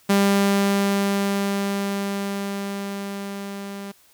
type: tone with level ramp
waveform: sawtooth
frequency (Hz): 199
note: G3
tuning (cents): +26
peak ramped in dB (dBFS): -11 to -28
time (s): 0.09-3.92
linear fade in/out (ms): 10
effects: white hiss -56 dBFS RMS until 4.13 s